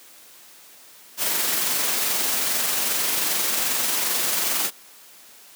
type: noise with amplitude modulation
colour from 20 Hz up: white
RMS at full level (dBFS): -22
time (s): 1.17-4.71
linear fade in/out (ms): 50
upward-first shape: sine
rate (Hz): 22.5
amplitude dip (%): 25
effects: white hiss -48 dBFS RMS until 5.55 s + high-pass 200 Hz 12 dB/octave